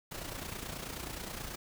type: noise with amplitude modulation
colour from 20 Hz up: pink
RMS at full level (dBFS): -39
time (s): 0.11-1.56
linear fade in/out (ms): 10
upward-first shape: sine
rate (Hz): 29.4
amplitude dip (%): 60
effects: none